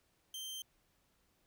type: tone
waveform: sawtooth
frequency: 3136 Hz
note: G7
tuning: in tune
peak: -39 dBFS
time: 0.34-0.62 s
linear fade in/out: 2 ms
effects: pink hiss -75 dBFS RMS until 1.46 s